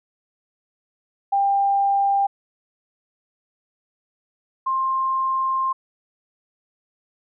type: tone pair in turn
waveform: sine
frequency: 795 / 1056.9 Hz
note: G5 / C6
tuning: +24 / +17 cents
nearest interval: perfect fourth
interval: 493 cents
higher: second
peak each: -16 / -19 dBFS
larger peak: first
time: 1.32-2.27 / 4.66-5.73 s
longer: second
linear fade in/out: 10 ms
effects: none